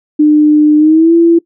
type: tone with pitch glide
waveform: sine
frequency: 301.2 to 336.1 Hz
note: D4 to E4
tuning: +44 to +34 cents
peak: -3 dBFS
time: 0.19-1.39 s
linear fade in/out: 10 ms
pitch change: +190 cents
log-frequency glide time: 0.77-1.14 s
effects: noise-tail reverb RT60 0.1 s tail -21 dB re dry